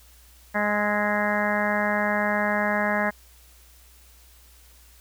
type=harmonic tone with a mistuned harmonic; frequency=207.7 Hz; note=G#3; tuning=in tune; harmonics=1 / 2 / 3 / 4 / 5 / 6 / 7 / 8 / 9 / 10; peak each=-28 / -37 / -27 / -30 / -32 / -35 / -36 / -28 / -31 / -34 dBFS; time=0.54-3.11 s; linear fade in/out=20 ms; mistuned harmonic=6; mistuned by=+30 cents; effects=added 60 Hz sine -52 dBFS peak until 5 s + white hiss -55 dBFS RMS until 5 s